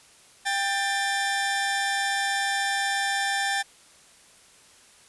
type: tone pair together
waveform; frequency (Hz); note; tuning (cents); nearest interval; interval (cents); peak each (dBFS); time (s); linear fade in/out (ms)
sawtooth; 791.6 / 1777; G5 / A6; +17 / +17; octave + major second; 1400; -23; 0.45-3.63; 20
effects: white hiss -54 dBFS RMS until 5.08 s + resampled to 24000 Hz